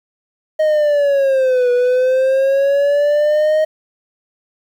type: linear two-way sweep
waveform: triangle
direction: down then up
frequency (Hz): 626 to 487.5 to 626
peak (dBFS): -9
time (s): 0.59-3.65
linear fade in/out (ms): 10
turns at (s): 1.71
effects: 8-bit